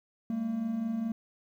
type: tone pair together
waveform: triangle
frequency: 202.5 / 227.3 Hz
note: G#3 / A#3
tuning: -43 / -43 cents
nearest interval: major second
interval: 200 cents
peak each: -36 / -28 dBFS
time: 0.3-1.12 s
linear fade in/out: 2 ms
effects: 11-bit